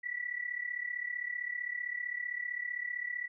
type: tone with amplitude modulation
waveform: sine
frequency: 1955 Hz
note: B6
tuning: 18 cents flat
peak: -31 dBFS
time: 0.03-3.28 s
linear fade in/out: 20 ms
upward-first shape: sine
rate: 35.5 Hz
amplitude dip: 80%
effects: none